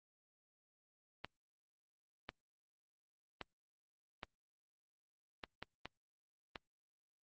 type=clicks; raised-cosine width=0.3 ms; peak=-27 dBFS; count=8; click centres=1.246 / 2.291 / 3.413 / 4.232 / 5.438 / 5.626 / 5.856 / 6.558 s; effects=Opus 32 kbps